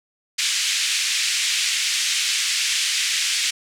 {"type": "band-pass noise", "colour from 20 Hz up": "pink", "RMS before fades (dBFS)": -22, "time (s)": [0.38, 3.51], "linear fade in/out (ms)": 10, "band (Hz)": [2200, 8200], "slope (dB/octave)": 24, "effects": []}